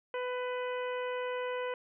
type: harmonic tone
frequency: 498.8 Hz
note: B4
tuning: 17 cents sharp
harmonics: 1 / 2 / 3 / 4 / 5 / 6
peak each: -34 / -40 / -44 / -46 / -48 / -50 dBFS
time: 0.14-1.74 s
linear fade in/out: 2 ms
effects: none